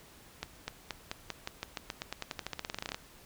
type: accelerating click train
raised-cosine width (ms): 0.2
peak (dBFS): -18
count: 26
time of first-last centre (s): 0.43-2.945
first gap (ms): 250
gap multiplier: 0.91
effects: pink hiss -56 dBFS RMS until 3.25 s